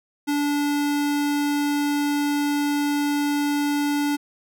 square tone, 290 Hz, D4, 22 cents flat, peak -21 dBFS, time 0.27-4.17 s, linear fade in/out 20 ms, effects none

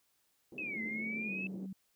white band-pass noise, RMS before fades -49 dBFS, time 0.52-1.66 s, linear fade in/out 2 ms, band 170 to 390 Hz, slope 24 dB/octave
sine exponential two-way sweep, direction down then up, 2637 to 2035 to 2637 Hz, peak -37 dBFS, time 0.58-1.47 s, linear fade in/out 2 ms, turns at 0.82 s
sine tone with pitch glide, 219.3 to 190.91 Hz, A3 to G3, -6 to -46 cents, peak -40 dBFS, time 0.76-1.73 s, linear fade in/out 5 ms, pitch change -240 cents, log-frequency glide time 1.25-1.33 s
effects white hiss -75 dBFS RMS until 1.95 s

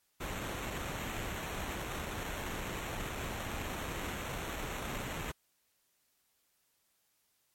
pink noise with sample-and-hold, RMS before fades -39 dBFS, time 0.2-5.32 s, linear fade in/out 10 ms, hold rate 4900 Hz, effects white hiss -75 dBFS RMS until 7.54 s + MP3 64 kbps

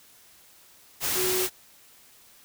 sine tone in noise, 370 Hz, F#4, in tune, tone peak -27 dBFS, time 1.14-1.48 s, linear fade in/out 50 ms, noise white, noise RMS -27 dBFS, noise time 1-1.5 s, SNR -3 dB, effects white hiss -55 dBFS RMS until 2.44 s

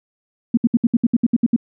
sine tone bursts, 234.3 Hz, A#3, 9 cents sharp, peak -10 dBFS, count 11, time 0.54-1.563 s, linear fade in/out 5 ms, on 33 ms, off 66 ms, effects none

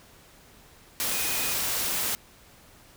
sine tone in noise, 2489 Hz, D#7, in tune, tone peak -36 dBFS, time 1.12-1.53 s, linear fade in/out 0 ms, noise white, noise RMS -28 dBFS, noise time 1-2.15 s, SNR -11 dB, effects pink hiss -54 dBFS RMS until 2.96 s

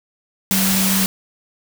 sine tone in noise, 191.5 Hz, G3, 40 cents flat, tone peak -18 dBFS, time 0.51-1.06 s, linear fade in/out 0 ms, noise white, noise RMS -19 dBFS, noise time 0.51-1.06 s, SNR -2 dB, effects none

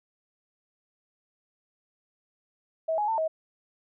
sine tone with pitch steps, 645 / 837 / 895 / 637 Hz, E5 / G#5 / A5 / D#5, -38 / +13 / +29 / +41 cents, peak -24 dBFS, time 2.88-3.28 s, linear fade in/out 10 ms, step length 100 ms, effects none

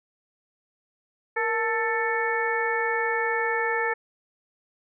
harmonic tone with a mistuned harmonic, 442.4 Hz, A4, 9 cents sharp, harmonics 1 / 2 / 3 / 4 / 5, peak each -28 / -29 / -33 / -27 / -32 dBFS, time 1.36-3.94 s, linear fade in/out 10 ms, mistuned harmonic 1, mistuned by +92 cents, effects none

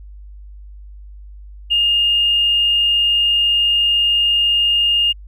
triangle tone with tanh clipping, 2831 Hz, F7, 23 cents sharp, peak -12 dBFS, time 1.7-5.13 s, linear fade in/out 20 ms, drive 3 dB, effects added 50 Hz sine -34 dBFS peak until 5.27 s

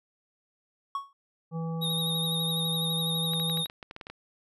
triangle tone with exponential decay, 1108.7 Hz, C#6, in tune, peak -24 dBFS, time 0.95-1.13 s, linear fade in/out 2 ms, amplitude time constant 39 ms
harmonic tone, 164.1 Hz, E3, 8 cents flat, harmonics 1 / 3 / 5 / 7, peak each -30 / -40 / -44 / -47 dBFS, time 1.51-3.65 s, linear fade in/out 50 ms
square tone with vibrato, 3729 Hz, A#7, in tune, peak -29 dBFS, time 1.81-3.67 s, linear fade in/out 20 ms, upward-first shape sine, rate 12 Hz, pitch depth 40 cents each way
clicks, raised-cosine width 0.3 ms, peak -25 dBFS, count 12, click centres 3.335 / 3.399 / 3.498 / 3.573 / 3.659 / 3.699 / 3.828 / 3.911 / 3.964 / 4.012 / 4.069 / 4.1 s
effects none

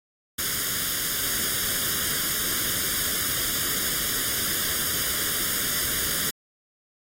white noise with comb filter, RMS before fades -26 dBFS, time 0.38-6.31 s, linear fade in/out 10 ms, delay 0.59 ms, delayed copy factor +0.8, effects AAC 48 kbps

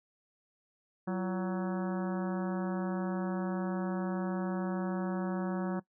harmonic tone with a mistuned harmonic, 186.6 Hz, F#3, 15 cents sharp, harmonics 1 / 2 / 3 / 4 / 5 / 6 / 7 / 8 / 9, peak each -32 / -38 / -42 / -44 / -46 / -48 / -49 / -50 / -51 dBFS, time 1.07-5.8 s, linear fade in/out 10 ms, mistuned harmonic 2, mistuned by -120 cents, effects noise-tail reverb RT60 0.1 s tail -19 dB re dry

